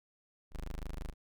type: tone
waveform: 25% pulse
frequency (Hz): 25.96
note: G#0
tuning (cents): 0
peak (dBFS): -35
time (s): 0.51-1.14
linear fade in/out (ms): 50
effects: none